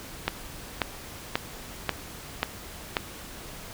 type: click train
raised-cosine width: 0.3 ms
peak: -7 dBFS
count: 6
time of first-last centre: 0.28-2.968 s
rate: 1.86 Hz
effects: pink hiss -42 dBFS RMS until 3.73 s